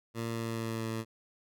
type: tone with pitch glide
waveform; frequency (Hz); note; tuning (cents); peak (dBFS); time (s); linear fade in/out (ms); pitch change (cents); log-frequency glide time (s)
15% pulse; 115.2 to 112.57; A#2 to A2; -20 to +40; -27; 0.14-1.05; 50; -40; 0.28-0.85
effects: none